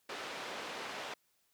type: band-pass noise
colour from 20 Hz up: pink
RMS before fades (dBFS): -43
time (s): 0.09-1.14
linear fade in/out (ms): 5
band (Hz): 430 to 4000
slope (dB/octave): 12
effects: white hiss -75 dBFS RMS until 1.53 s